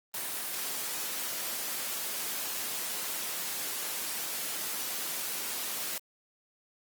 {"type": "noise", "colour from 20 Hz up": "white", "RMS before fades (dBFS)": -35, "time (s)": [0.14, 5.98], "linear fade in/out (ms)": 2, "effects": ["high-pass 200 Hz 12 dB/octave", "Opus 24 kbps"]}